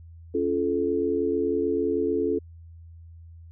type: chord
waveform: sine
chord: Db augmented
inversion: none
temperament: just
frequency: 277.2 / 346.5 / 433.1 Hz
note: Db4 / F4 / A4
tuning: 0 / -14 / -27 cents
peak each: -28 / -27 / -25 dBFS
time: 0.34-2.39 s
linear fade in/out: 10 ms
effects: added 83 Hz sine -43 dBFS peak until 3.51 s